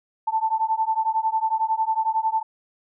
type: beating tone pair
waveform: sine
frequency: 880 / 891 Hz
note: A5 / A5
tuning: 0 / +22 cents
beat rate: 11 Hz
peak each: -23 dBFS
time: 0.27-2.43 s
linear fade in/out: 10 ms
effects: none